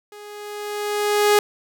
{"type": "tone with level ramp", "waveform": "sawtooth", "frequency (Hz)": 415.3, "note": "G#4", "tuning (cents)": 0, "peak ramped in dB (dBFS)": [-35, -8], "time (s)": [0.12, 1.39], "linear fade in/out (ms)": 2, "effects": []}